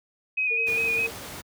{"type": "tone with vibrato", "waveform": "sine", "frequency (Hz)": 2492, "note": "D#7", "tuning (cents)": 2, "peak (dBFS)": -22, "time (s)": [0.37, 1.07], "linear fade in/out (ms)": 10, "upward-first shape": "square", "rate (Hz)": 4.9, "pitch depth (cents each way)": 28}
{"type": "tone with tremolo", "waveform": "sine", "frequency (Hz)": 456.3, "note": "A#4", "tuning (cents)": -37, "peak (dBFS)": -32, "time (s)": [0.5, 1.11], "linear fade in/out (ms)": 20, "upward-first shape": "sine", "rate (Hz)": 11, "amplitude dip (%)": 45}
{"type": "noise", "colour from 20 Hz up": "pink", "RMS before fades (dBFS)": -38, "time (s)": [0.66, 1.42], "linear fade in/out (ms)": 20}
{"effects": ["high-pass 80 Hz 12 dB/octave"]}